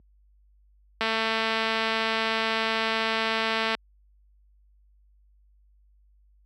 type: click train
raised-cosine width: 0.3 ms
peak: -10 dBFS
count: 612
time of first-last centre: 1.01-3.75 s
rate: 223 Hz
effects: added 50 Hz sine -33 dBFS peak until 6.45 s + high-pass 200 Hz 12 dB/octave